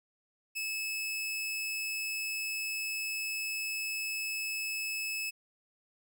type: tone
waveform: sawtooth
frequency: 2600 Hz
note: E7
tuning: 24 cents flat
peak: -30 dBFS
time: 0.55-5.31 s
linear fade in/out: 20 ms
effects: 12-bit